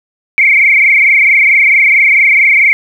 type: tone with frequency modulation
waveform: sine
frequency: 2217 Hz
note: C#7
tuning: in tune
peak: -4 dBFS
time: 0.38-2.73 s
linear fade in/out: 0 ms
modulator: 24.5 Hz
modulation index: 5
effects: 7-bit